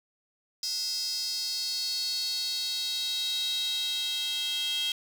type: tone with high-pass filter sweep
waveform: square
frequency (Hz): 293.7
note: D4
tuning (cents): 0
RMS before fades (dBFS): -31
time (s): 0.63-4.92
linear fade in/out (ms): 2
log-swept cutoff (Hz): 5100 to 3300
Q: 7.7
effects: 9-bit